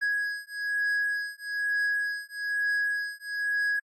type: beating tone pair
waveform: triangle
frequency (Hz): 1661.2 / 1662.3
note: G#6 / G#6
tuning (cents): 0 / +1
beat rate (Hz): 1.1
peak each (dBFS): -28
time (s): 0.01-3.8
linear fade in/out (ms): 20
effects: AAC 48 kbps